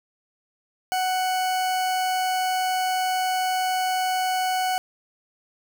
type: tone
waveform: 40% pulse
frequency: 743 Hz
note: F#5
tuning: 7 cents sharp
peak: -21 dBFS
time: 0.92-4.78 s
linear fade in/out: 0 ms
effects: none